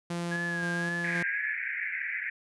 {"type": "tone with tremolo", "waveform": "sawtooth", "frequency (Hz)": 172.1, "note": "F3", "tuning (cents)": -25, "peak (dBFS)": -27, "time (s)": [0.1, 1.23], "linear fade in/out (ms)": 5, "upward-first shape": "square", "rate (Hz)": 1.9, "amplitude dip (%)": 25}
{"type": "tone with vibrato", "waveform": "sine", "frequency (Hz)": 1661.2, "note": "G#6", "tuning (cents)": 0, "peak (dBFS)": -31, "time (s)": [0.31, 1.54], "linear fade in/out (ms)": 10, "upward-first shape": "sine", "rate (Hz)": 1.9, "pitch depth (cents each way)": 60}
{"type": "band-pass noise", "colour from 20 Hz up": "white", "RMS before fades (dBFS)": -34, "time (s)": [1.04, 2.3], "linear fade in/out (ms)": 5, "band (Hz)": [1600, 2300], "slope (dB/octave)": 96}
{"effects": ["resampled to 24000 Hz"]}